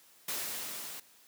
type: noise with level ramp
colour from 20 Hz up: white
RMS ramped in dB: -35 to -44 dBFS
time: 0.28-1 s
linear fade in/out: 5 ms
effects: white hiss -61 dBFS RMS until 1.27 s + high-pass 150 Hz 12 dB/octave